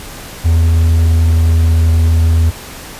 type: tone with pitch glide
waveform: triangle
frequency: 82.41 to 81.89 Hz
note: E2 to E2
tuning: 0 to -11 cents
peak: -5 dBFS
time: 0.44-2.51 s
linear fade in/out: 20 ms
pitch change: -11 cents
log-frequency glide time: 0.55-1.4 s
effects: pink hiss -30 dBFS RMS until 2.99 s + resampled to 32000 Hz